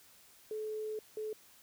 sine tone bursts at uneven times, 431.3 Hz, A4, 35 cents flat, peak -36 dBFS, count 2, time 0.51-0.99 / 1.17-1.33 s, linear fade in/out 2 ms, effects white hiss -61 dBFS RMS until 1.62 s

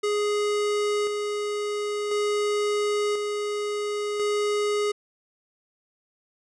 square tone with tremolo, 415.3 Hz, G#4, in tune, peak -23 dBFS, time 0.03-4.92 s, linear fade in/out 10 ms, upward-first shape square, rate 0.48 Hz, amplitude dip 35%, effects resampled to 22050 Hz

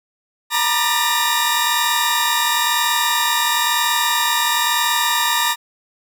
sawtooth tone cluster, 926 / 967 / 1196 / 1784 / 3783 Hz, A#5 / B5 / D6 / A6 / A#7, -12 / -37 / +31 / +23 / +25 cents, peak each -19 dBFS, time 0.5-5.56 s, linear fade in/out 50 ms, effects none

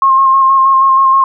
sine tone with vibrato, 1071 Hz, C6, 40 cents sharp, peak -5 dBFS, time 0.02-1.24 s, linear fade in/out 2 ms, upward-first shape square, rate 6.3 Hz, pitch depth 18 cents each way, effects none

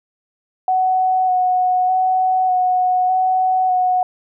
sine tone with vibrato, 740 Hz, F#5, in tune, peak -13 dBFS, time 0.68-4.03 s, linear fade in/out 2 ms, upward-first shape square, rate 0.83 Hz, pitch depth 14 cents each way, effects none

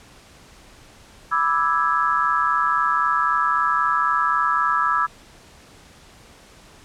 sine chord, E dominant seventh, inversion second, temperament equal, 987.8 / 1174.7 / 1318.5 / 1661.2 Hz, B5 / D6 / E6 / G#6, 0 / 0 / 0 / 0 cents, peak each -25 / -23 / -20 / -25 dBFS, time 1.31-5.07 s, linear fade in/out 20 ms, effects pink hiss -48 dBFS RMS until 6.84 s + low-pass 9000 Hz 12 dB/octave

